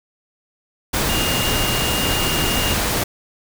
sine tone in noise, 2831 Hz, F7, 23 cents sharp, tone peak -24 dBFS, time 1.09-2.74 s, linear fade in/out 10 ms, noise pink, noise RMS -20 dBFS, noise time 0.93-3.04 s, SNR -7 dB, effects none

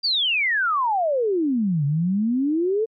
sine exponential two-way sweep, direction down then up, 4812 to 138.59 to 457.4 Hz, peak -18 dBFS, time 0.03-2.86 s, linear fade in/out 20 ms, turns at 1.85 s, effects MP3 48 kbps

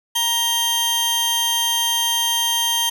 sawtooth tone pair together, 940 / 3168 Hz, A#5 / G7, +14 / +18 cents, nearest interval octave + major sixth, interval 2104 cents, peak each -21 / -15 dBFS, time 0.15-2.9 s, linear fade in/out 10 ms, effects none

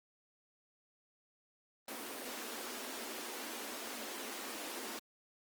pink high-pass noise, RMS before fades -44 dBFS, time 1.88-4.99 s, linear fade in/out 2 ms, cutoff 220 Hz, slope 96 dB/octave, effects Opus 24 kbps

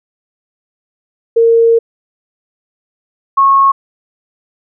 sine tone pair in turn, 460 / 1094.1 Hz, A#4 / C#6, -23 / -23 cents, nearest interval octave + minor third, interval 1500 cents, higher second, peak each -5 dBFS, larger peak neither, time 1.36-1.79 / 3.37-3.72 s, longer first, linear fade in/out 10 ms, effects none

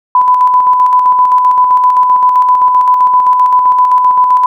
sine tone with tremolo, 1000 Hz, B5, 21 cents sharp, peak -3 dBFS, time 0.15-4.46 s, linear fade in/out 2 ms, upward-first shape square, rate 7.7 Hz, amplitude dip 35%, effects none

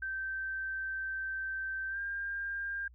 sine tone with pitch glide, 1555 to 1600.6 Hz, G6 to G6, -14 to +36 cents, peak -34 dBFS, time 0.02-2.88 s, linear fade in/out 5 ms, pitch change +50 cents, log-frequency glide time 1.89-1.99 s, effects added 60 Hz sine -54 dBFS peak until 2.94 s

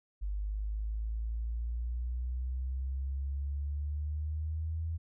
sine exponential sweep, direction up, 49.78 to 82.41 Hz, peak -32 dBFS, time 0.21-4.98 s, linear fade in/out 20 ms, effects none

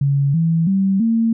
sine tone with pitch steps, 140 / 164.58 / 193.47 / 227.4 Hz, C#3 / E3 / G3 / A#3, +18 / -2 / -22 / -43 cents, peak -13 dBFS, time 0.01-1.33 s, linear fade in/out 5 ms, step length 330 ms, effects none

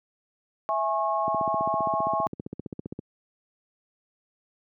sine chord, C# minor, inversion first, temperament equal with one note detuned, 659.3 / 830.6 / 1089.1 Hz, E5 / G#5 / C#6, 0 / 0 / -31 cents, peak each -28 / -28 / -27 dBFS, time 0.69-2.27 s, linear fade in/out 0 ms
click train, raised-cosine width 3 ms, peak -19 dBFS, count 27, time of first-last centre 1.28-2.991 s, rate 15.2 Hz
effects high-pass 150 Hz 12 dB/octave

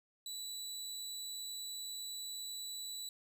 25% pulse tone, 3951 Hz, B7, in tune, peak -38 dBFS, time 0.26-3.09 s, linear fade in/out 2 ms, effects none

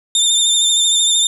25% pulse tone with vibrato, 3600 Hz, A7, 39 cents sharp, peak -7 dBFS, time 0.15-1.27 s, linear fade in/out 2 ms, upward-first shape triangle, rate 13 Hz, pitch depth 38 cents each way, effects none

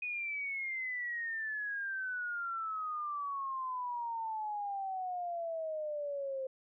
sine exponential sweep, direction down, 2489 to 523.3 Hz, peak -35 dBFS, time 0.02-6.47 s, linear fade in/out 5 ms, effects none

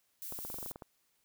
violet noise, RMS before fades -43 dBFS, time 0.22-0.72 s, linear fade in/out 0 ms
clicks, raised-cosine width 1 ms, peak -31 dBFS, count 11, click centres 0.324 / 0.389 / 0.45 / 0.501 / 0.543 / 0.586 / 0.628 / 0.661 / 0.712 / 0.759 / 0.822 s
effects white hiss -75 dBFS RMS until 1.24 s

